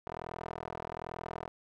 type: tone with band-pass filter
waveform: 15% pulse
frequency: 41.2 Hz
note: E1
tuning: in tune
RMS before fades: -42 dBFS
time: 0.07-1.48 s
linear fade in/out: 0 ms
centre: 800 Hz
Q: 1.5
effects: none